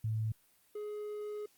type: tone pair in turn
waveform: sine / triangle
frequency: 110 / 419.5 Hz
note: A2 / G#4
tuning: 0 / +17 cents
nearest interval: octave + major seventh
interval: 2317 cents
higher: second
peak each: -31 / -36 dBFS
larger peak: first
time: 0.04-0.32 / 0.75-1.46 s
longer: second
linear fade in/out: 5 ms
effects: white hiss -68 dBFS RMS until 1.57 s + Opus 32 kbps